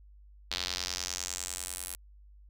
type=tone with band-pass filter sweep; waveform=sawtooth; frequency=90 Hz; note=F#2; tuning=47 cents flat; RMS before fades=-37 dBFS; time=0.51-1.95 s; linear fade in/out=0 ms; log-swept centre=4000 to 11000 Hz; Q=2.6; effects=added 50 Hz sine -52 dBFS peak until 2.49 s

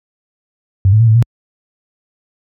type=tone with pitch steps; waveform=sine; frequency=96.6 / 108.1 / 115.5 / 109.9 / 117.9 Hz; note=G2 / A2 / A#2 / A2 / A#2; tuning=-25 / -30 / -16 / -2 / +20 cents; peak=-5 dBFS; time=0.85-1.225 s; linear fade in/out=0 ms; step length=75 ms; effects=high-pass 60 Hz 12 dB/octave

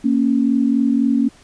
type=tone pair together; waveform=sine; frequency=232.3 / 276.2 Hz; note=A#3 / C#4; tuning=-6 / -6 cents; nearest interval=minor third; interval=300 cents; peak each=-16 dBFS; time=0.04-1.29 s; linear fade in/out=10 ms; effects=pink hiss -49 dBFS RMS until 1.43 s + resampled to 22050 Hz

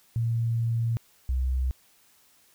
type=tone pair in turn; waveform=sine; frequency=115.6 / 64.17 Hz; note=A#2 / C2; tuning=-14 / -33 cents; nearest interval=minor seventh; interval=1019 cents; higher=first; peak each=-23 dBFS; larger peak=neither; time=0.16-0.97 / 1.29-1.71 s; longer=first; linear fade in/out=0 ms; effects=white hiss -61 dBFS RMS until 2.54 s

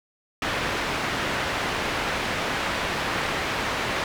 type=low-pass noise; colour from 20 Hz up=white; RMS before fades=-27 dBFS; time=0.42-4.04 s; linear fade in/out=2 ms; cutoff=2200 Hz; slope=12 dB/octave; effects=none

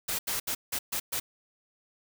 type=noise bursts at uneven times; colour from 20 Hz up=white; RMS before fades=-31 dBFS; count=6; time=0.08-0.19 / 0.27-0.4 / 0.47-0.55 / 0.72-0.79 / 0.92-1 / 1.12-1.2 s; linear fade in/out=10 ms; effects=none

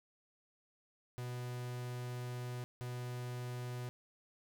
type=tone bursts at uneven times; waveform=45% pulse; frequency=123.47 Hz; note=B2; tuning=in tune; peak=-40 dBFS; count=2; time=1.18-2.64 / 2.81-3.89 s; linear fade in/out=0 ms; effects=none

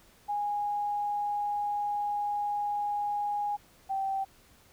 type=tone pair in turn; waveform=sine; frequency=824 / 777.8 Hz; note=G#5 / G5; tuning=-14 / -14 cents; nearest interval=minor second; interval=100 cents; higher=first; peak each=-28 dBFS; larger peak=neither; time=0.28-3.57 / 3.89-4.25 s; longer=first; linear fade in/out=20 ms; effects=pink hiss -60 dBFS RMS until 4.72 s

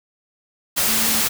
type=tone in noise; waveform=sine; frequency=222 Hz; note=A3; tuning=16 cents sharp; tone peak=-29 dBFS; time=0.86-1.22 s; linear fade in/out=20 ms; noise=white; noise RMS=-19 dBFS; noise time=0.76-1.29 s; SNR=-13 dB; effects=none

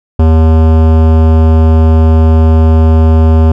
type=tone with hard clipping; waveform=sine; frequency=80 Hz; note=D#2; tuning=49 cents sharp; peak=-5 dBFS; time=0.19-3.52 s; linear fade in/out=5 ms; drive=18 dB; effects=none

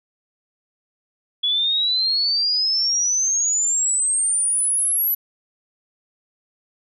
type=exponential sweep; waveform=sine; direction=up; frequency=3375 to 11930 Hz; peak=-17 dBFS; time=1.43-5.15 s; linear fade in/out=10 ms; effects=none

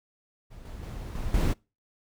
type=noise with level steps; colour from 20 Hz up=brown; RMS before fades=-45 / -40 / -37 / -33 / -24 dBFS; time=0.5-1.54 s; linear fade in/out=20 ms; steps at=0.65 / 0.83 / 1.15 / 1.34 s; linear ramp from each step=2 ms; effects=noise-tail reverb RT60 0.3 s tail -26 dB re dry

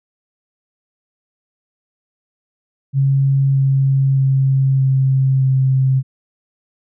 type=tone with pitch steps; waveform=sine; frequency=136.7 / 135.6 / 134.51 / 133.42 / 132.35 Hz; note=C#3 / C#3 / C3 / C3 / C3; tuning=-24 / -38 / +48 / +34 / +20 cents; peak=-11 dBFS; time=2.93-6.03 s; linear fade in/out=50 ms; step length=620 ms; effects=none

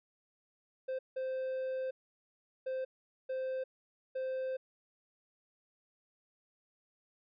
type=tone bursts at uneven times; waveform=triangle; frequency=521 Hz; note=C5; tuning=7 cents flat; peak=-32 dBFS; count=5; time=0.88-0.99 / 1.16-1.91 / 2.66-2.85 / 3.29-3.64 / 4.15-4.57 s; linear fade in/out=10 ms; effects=resampled to 11025 Hz

